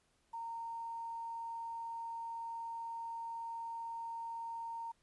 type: tone with quantisation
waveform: sine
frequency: 921 Hz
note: A#5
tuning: 21 cents flat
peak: -40 dBFS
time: 0.33-4.92 s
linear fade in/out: 10 ms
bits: 11
effects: pink hiss -75 dBFS RMS until 5.02 s + resampled to 24000 Hz